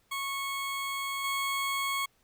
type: tone with level steps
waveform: 20% pulse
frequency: 1100 Hz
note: C#6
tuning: 14 cents flat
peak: -27 / -24 dBFS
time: 0.11-2.06 s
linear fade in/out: 10 ms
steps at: 1.24 s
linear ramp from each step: 5 ms
effects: pink hiss -69 dBFS RMS until 2.23 s